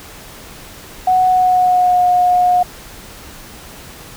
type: tone with pitch glide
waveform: sine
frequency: 740 to 720.2 Hz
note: F#5 to F#5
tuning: 0 to -47 cents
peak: -9 dBFS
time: 1.07-2.63 s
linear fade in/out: 5 ms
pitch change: -47 cents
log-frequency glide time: 1.24-2.03 s
effects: pink hiss -36 dBFS RMS until 4.16 s